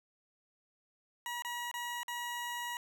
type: tone with dropouts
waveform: 20% pulse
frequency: 961 Hz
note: B5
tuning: 48 cents flat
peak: -32 dBFS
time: 1.26-2.77 s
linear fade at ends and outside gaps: 1 ms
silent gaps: 1.422-1.448 / 1.714-1.74 / 2.032-2.081 s
effects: none